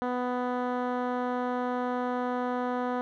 10% pulse tone with low-pass filter, 248.3 Hz, B3, 9 cents sharp, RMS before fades -30 dBFS, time 0.02-3.01 s, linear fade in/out 0 ms, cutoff 1300 Hz, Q 0.58, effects none

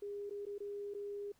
sine tone with dropouts, 406.8 Hz, G#4, 36 cents flat, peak -40 dBFS, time 0.02-1.32 s, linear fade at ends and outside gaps 5 ms, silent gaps 0.297-0.307 / 0.454-0.465 / 0.582-0.603 / 0.939-0.947 s, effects pink hiss -72 dBFS RMS until 1.39 s

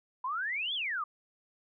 sine exponential two-way sweep, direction up then down, 977 to 3520 to 1143 Hz, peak -31 dBFS, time 0.24-1.04 s, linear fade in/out 5 ms, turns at 0.74 s, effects none

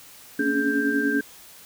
sine tone cluster, 230.8 / 274.4 / 284.7 / 421.5 / 1577 Hz, A#3 / C#4 / C#4 / G#4 / G6, -17 / -17 / +46 / +26 / +10 cents, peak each -30 / -28 / -24 / -29 / -25 dBFS, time 0.39-1.21 s, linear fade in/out 5 ms, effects white hiss -47 dBFS RMS until 1.65 s

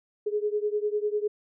sine beating tone pair, 415.3 / 425.3 Hz, G#4 / G#4, 0 / +41 cents, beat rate 10 Hz, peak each -27 / -29 dBFS, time 0.26-1.28 s, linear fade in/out 10 ms, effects none

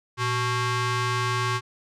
sawtooth ring-modulated tone, 493.9 Hz, B4, in tune, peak -16 dBFS, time 0.17-1.61 s, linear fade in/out 50 ms, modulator 611 Hz, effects low-pass 7000 Hz 12 dB/octave

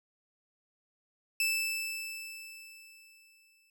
sawtooth tone with exponential decay, 2637 Hz, E7, in tune, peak -23 dBFS, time 1.4-3.7 s, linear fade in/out 2 ms, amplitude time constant 500 ms, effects none

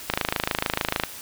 click train, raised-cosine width 0.3 ms, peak -5 dBFS, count 26, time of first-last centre 0.1-1.036 s, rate 26.7 Hz, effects white hiss -39 dBFS RMS until 1.21 s

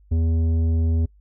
sine tone with tanh clipping, 81.7 Hz, E2, 15 cents flat, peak -19 dBFS, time 0.11-1.06 s, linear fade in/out 10 ms, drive 10 dB, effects noise-tail reverb RT60 0.1 s tail -23 dB re dry + added 50 Hz sine -50 dBFS peak until 1.2 s

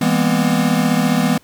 square tone cluster, 165.4 / 204 / 238.2 / 253.5 Hz, E3 / G#3 / A#3 / B3, +6 / -31 / +38 / +45 cents, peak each -20 dBFS, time 0.01-1.38 s, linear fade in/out 5 ms, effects pink hiss -52 dBFS RMS until 1.43 s

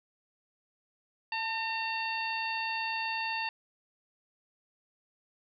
harmonic tone with a mistuned harmonic, 908 Hz, A#5, 46 cents flat, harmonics 1 / 2 / 3 / 4 / 5, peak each -35 / -38 / -35 / -46 / -41 dBFS, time 1.32-3.49 s, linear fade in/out 2 ms, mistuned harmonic 1, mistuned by -33 cents, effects none

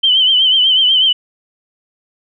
sine tone with vibrato, 3068 Hz, G7, 38 cents flat, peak -8 dBFS, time 0.03-1.13 s, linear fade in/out 10 ms, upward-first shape triangle, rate 8.1 Hz, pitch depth 77 cents each way, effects none

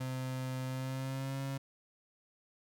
35% pulse tone with pitch glide, 129.5 to 136.17 Hz, C3 to C#3, -17 to -31 cents, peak -34 dBFS, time 0-1.58 s, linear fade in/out 10 ms, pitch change +86 cents, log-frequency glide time 0.66-1.42 s, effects none

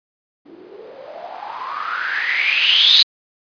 violet noise with low-pass filter sweep, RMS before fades -19 dBFS, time 0.45-3.03 s, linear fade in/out 10 ms, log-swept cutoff 310 to 4100 Hz, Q 8.8, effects resampled to 11025 Hz

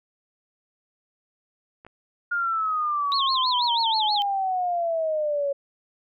clicks, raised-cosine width 0.5 ms, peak -30 dBFS, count 2, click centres 1.849 / 1.866 s
sine exponential sweep, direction down, 1425 to 554.4 Hz, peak -22 dBFS, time 2.31-5.53 s, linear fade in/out 10 ms
sine tone with vibrato, 3663 Hz, A#7, 31 cents flat, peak -23 dBFS, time 3.12-4.22 s, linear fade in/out 0 ms, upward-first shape sine, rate 6.2 Hz, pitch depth 300 cents each way
effects none

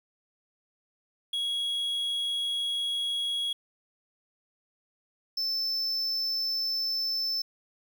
triangle tone pair in turn, 3322 / 5284 Hz, G#7 / E8, 0 / +3 cents, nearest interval minor sixth, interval 803 cents, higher second, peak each -26 dBFS, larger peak neither, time 1.33-3.53 / 5.37-7.42 s, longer first, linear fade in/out 5 ms, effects 9-bit

